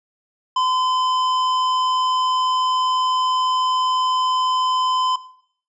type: tone with hard clipping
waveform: sine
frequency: 1021 Hz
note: C6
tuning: 43 cents flat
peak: -18 dBFS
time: 0.56-5.16 s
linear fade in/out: 5 ms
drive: 10 dB
effects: noise-tail reverb RT60 0.6 s tail -17 dB re dry + resampled to 22050 Hz